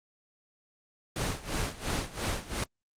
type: noise with tremolo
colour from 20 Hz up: pink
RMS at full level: -29 dBFS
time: 1.16-2.64 s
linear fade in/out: 2 ms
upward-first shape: sine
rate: 2.9 Hz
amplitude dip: 85%
effects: low-pass 9000 Hz 12 dB/octave + Opus 24 kbps

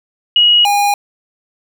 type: tone pair in turn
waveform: sine / square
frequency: 2900 / 815.3 Hz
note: F#7 / G#5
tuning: -35 / -32 cents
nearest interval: octave + minor seventh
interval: 2197 cents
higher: first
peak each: -6 / -11 dBFS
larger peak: first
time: 0.36-0.65 / 0.65-0.94 s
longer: neither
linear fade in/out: 2 ms
effects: none

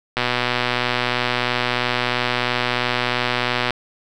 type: click train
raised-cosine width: 0.3 ms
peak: -3 dBFS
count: 436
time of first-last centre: 0.17-3.707 s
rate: 123 Hz
effects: none

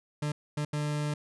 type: tone bursts at uneven times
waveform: 40% pulse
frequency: 148.6 Hz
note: D3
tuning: 21 cents sharp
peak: -28 dBFS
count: 3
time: 0.22-0.32 / 0.57-0.65 / 0.73-1.14 s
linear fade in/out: 5 ms
effects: resampled to 24000 Hz

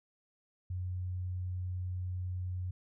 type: tone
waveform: sine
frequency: 91 Hz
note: F#2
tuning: 28 cents flat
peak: -34 dBFS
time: 0.7-2.71 s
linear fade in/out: 5 ms
effects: none

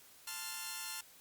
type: chord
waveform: 5% pulse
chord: F major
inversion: first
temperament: equal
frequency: 880 / 1046.5 / 1396.9 Hz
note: A5 / C6 / F6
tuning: 0 / 0 / 0 cents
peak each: -34 / -36 / -32 dBFS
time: 0.27-1.01 s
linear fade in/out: 5 ms
effects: white hiss -60 dBFS RMS until 1.2 s + Opus 48 kbps

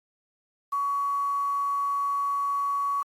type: tone with quantisation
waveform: sine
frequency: 1125 Hz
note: C#6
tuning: 25 cents sharp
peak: -24 dBFS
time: 0.72-3.03 s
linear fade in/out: 10 ms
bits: 8
effects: AAC 48 kbps

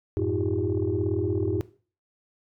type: tone cluster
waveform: sine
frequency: 91.8 / 108.5 / 319.3 / 360.6 / 398.7 Hz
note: F#2 / A2 / D#4 / F#4 / G4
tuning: -13 / -24 / +45 / -45 / +29 cents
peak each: -29 dBFS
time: 0.17-1.61 s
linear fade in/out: 0 ms
effects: noise-tail reverb RT60 0.4 s tail -18 dB re dry + tanh soft clip ceiling -15 dBFS

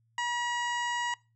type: harmonic tone with a mistuned harmonic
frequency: 961 Hz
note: B5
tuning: 48 cents flat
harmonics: 1 / 2 / 3 / 4 / 5 / 6 / 7 / 8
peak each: -31 / -33 / -38 / -50 / -51 / -52 / -45 / -47 dBFS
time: 0.18-1.14 s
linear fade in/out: 2 ms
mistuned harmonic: 6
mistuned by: -18 cents
effects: noise-tail reverb RT60 0.3 s tail -24 dB re dry + added 114 Hz sine -67 dBFS peak until 1.35 s

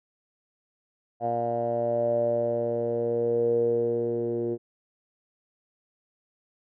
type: tone with low-pass filter sweep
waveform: 10% pulse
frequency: 117.8 Hz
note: A#2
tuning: 19 cents sharp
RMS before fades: -26 dBFS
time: 1.2-4.58 s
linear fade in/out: 50 ms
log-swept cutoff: 690 to 400 Hz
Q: 9.4
effects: none

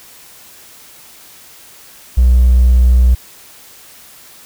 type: tone with hard clipping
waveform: triangle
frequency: 61.74 Hz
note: B1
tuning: in tune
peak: -5 dBFS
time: 2.17-3.15 s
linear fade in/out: 10 ms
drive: 2 dB
effects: white hiss -40 dBFS RMS until 4.45 s

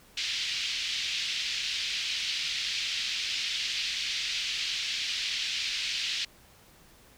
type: band-pass noise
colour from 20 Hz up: pink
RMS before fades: -32 dBFS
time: 0.17-6.25 s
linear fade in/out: 5 ms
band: 2500 to 5000 Hz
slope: 24 dB/octave
effects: pink hiss -57 dBFS RMS until 7.17 s

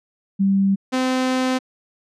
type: tone pair in turn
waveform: sine / sawtooth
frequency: 195.6 / 257.5 Hz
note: G3 / C4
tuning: -4 / -28 cents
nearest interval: perfect fourth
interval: 476 cents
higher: second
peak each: -14 dBFS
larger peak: neither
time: 0.39-0.76 / 0.92-1.59 s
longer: second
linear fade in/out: 20 ms
effects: low-pass 7000 Hz 12 dB/octave

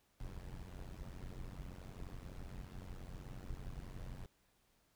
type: noise with amplitude modulation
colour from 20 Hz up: brown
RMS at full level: -44 dBFS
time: 0.2-4.26 s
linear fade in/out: 2 ms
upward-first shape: sine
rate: 91.7 Hz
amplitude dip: 90%
effects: pink hiss -75 dBFS RMS until 4.95 s

